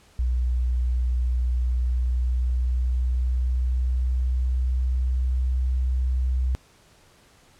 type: tone with pitch glide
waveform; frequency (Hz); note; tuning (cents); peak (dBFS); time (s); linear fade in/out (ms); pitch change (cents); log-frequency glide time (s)
sine; 61.4 to 63.57; B1 to C2; -9 to -49; -20; 0.19-6.55; 0; +60; 1.67-5.62
effects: pink hiss -56 dBFS RMS until 7.59 s + low-pass 10000 Hz 12 dB/octave